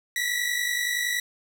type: tone pair together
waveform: sawtooth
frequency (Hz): 1920 / 1970.6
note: B6 / B6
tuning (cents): -49 / -4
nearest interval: unison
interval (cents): 45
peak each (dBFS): -24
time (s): 0.16-1.2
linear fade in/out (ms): 2
effects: none